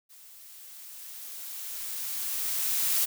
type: noise with level ramp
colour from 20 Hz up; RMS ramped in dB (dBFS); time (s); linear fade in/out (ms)
blue; -52 to -25; 0.09-3.06; 20
effects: none